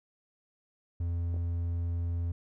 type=tone; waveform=triangle; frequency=85.5 Hz; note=F2; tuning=36 cents flat; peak=-27 dBFS; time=1-2.32 s; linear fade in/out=5 ms
type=clicks; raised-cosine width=2 ms; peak=-34 dBFS; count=2; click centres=1.342 / 1.364 s
effects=none

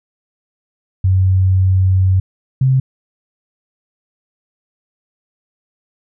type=tone pair in turn; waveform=sine; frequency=93.9 / 131.63 Hz; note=F#2 / C3; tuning=+26 / +11 cents; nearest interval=tritone; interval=585 cents; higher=second; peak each=-9 dBFS; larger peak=neither; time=1.04-2.2 / 2.61-2.8 s; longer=first; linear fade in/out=5 ms; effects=none

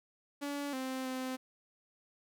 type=tone with pitch steps; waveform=sawtooth; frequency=285.7 / 260.9 / 258.5 Hz; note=D4 / C4 / C4; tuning=-48 / -5 / -21 cents; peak=-32 dBFS; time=0.41-1.37 s; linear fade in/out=20 ms; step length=320 ms; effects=none

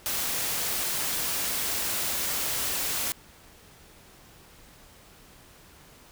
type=noise; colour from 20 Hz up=white; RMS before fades=-29 dBFS; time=0.06-3.12 s; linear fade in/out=0 ms; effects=pink hiss -53 dBFS RMS until 6.11 s

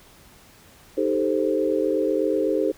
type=chord; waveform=sine; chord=A half-diminished seventh; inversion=second; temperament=equal; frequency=311.1 / 392 / 440 / 523.3 Hz; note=Eb4 / G4 / A4 / C5; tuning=0 / 0 / 0 / 0 cents; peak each=-25 dBFS; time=0.97-2.72 s; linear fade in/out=10 ms; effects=pink hiss -51 dBFS RMS until 2.77 s

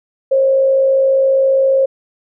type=tone with frequency modulation; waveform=sine; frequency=537 Hz; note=C5; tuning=45 cents sharp; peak=-9 dBFS; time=0.31-1.86 s; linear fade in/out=10 ms; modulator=54.7 Hz; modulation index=0.29; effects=none

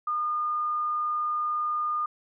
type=tone; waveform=sine; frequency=1217 Hz; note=D#6; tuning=39 cents flat; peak=-25 dBFS; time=0.07-2.06 s; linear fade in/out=5 ms; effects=none

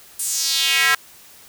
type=tone with high-pass filter sweep; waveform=square; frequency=148 Hz; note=D3; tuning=14 cents sharp; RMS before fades=-19 dBFS; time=0.19-0.95 s; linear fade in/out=5 ms; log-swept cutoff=9600 to 1500 Hz; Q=2.5; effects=white hiss -46 dBFS RMS until 1.48 s

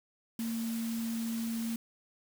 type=tone in noise; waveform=sine; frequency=228.5 Hz; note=A#3; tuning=34 cents flat; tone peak=-32 dBFS; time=0.39-1.76 s; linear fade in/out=2 ms; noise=white; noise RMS=-45 dBFS; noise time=0.39-1.76 s; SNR=+10 dB; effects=none

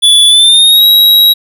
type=tone with pitch glide; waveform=square; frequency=3445 to 3845 Hz; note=A7 to B7; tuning=-37 to -47 cents; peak=-3 dBFS; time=0.02-1.34 s; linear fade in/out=20 ms; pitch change=+190 cents; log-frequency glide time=0.27-0.85 s; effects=none

